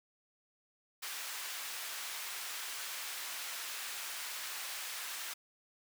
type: high-pass noise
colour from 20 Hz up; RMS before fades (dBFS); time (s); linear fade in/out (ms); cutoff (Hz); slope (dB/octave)
pink; -42; 1.02-5.34; 10; 1400; 12
effects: none